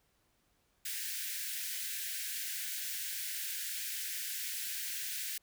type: high-pass noise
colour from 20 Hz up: white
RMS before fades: -39 dBFS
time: 0.85-5.38 s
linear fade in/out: 5 ms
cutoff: 1500 Hz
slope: 96 dB/octave
effects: pink hiss -74 dBFS RMS until 5.42 s